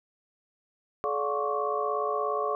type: tone cluster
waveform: sine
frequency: 428.6 / 579 / 713 / 1086 / 1143 Hz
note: A4 / D5 / F5 / C#6 / D6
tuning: -45 / -25 / +36 / -36 / -47 cents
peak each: -31 / -33 / -34 / -33 / -32 dBFS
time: 1.04-2.55 s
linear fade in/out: 0 ms
effects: none